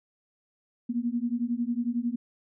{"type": "beating tone pair", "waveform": "sine", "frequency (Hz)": [233.1, 244.1], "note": ["A#3", "B3"], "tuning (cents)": [0, -20], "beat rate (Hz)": 11, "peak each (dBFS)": -29, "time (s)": [0.89, 2.16], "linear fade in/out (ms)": 10, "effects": []}